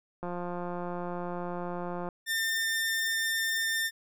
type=click train; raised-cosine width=1 ms; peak=-23 dBFS; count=328; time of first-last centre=0.23-2.088 s; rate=176 Hz
type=tone; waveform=sawtooth; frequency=1802 Hz; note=A6; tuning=41 cents sharp; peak=-24 dBFS; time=2.26-3.91 s; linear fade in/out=50 ms
effects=none